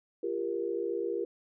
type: tone cluster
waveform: sine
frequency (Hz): 344.9 / 398.7 / 472.2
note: F4 / G4 / A#4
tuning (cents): -22 / +29 / +22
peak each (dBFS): -35 / -34 / -34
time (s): 0.23-1.25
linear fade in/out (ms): 5
effects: none